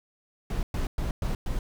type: noise bursts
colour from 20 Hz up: brown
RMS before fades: -28 dBFS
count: 5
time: 0.5-1.59 s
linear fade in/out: 2 ms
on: 130 ms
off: 110 ms
effects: none